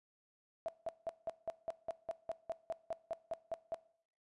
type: tone bursts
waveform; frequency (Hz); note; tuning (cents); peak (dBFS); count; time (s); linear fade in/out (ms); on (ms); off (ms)
sine; 659.3; E5; 0; -35; 16; 0.66-3.744; 0; 24; 180
effects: noise-tail reverb RT60 0.6 s tail -20 dB re dry + resampled to 24000 Hz